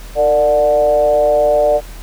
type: tone with frequency modulation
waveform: sine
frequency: 592 Hz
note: D5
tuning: 14 cents sharp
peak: -9 dBFS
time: 0.15-1.81 s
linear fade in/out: 50 ms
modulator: 138 Hz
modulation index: 0.77
effects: added 40 Hz sine -29 dBFS peak until 2.02 s + pink hiss -38 dBFS RMS until 2.02 s